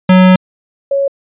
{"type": "tone pair in turn", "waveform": ["square", "sine"], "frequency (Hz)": [185, 554.4], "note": ["F#3", "C#5"], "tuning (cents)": [0, 0], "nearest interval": "octave + perfect fifth", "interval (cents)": 1900, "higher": "second", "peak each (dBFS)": [-4, -10], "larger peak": "first", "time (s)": [[0.09, 0.36], [0.91, 1.08]], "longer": "first", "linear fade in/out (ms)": 5, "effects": ["resampled to 8000 Hz"]}